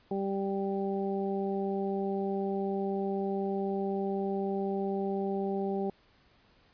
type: harmonic tone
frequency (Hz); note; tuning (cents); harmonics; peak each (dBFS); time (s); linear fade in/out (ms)
196; G3; 0; 1 / 2 / 3 / 4; -33 / -32 / -41 / -38; 0.11-5.9; 2
effects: pink hiss -64 dBFS RMS until 6.73 s + resampled to 11025 Hz